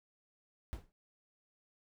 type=noise with exponential decay; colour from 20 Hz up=brown; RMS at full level=-39 dBFS; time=0.73-0.92 s; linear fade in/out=0 ms; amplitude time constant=40 ms; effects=none